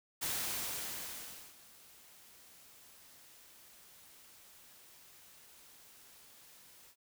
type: noise with ADSR envelope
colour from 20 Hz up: white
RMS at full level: -36 dBFS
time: 0.21-6.96 s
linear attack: 20 ms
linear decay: 1300 ms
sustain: -23 dB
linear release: 66 ms
effects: none